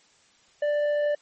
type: tone with tanh clipping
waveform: triangle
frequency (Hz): 589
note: D5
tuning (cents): +5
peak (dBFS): -23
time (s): 0.62-1.15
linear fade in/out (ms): 5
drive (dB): 11
effects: white hiss -60 dBFS RMS until 1.21 s + MP3 32 kbps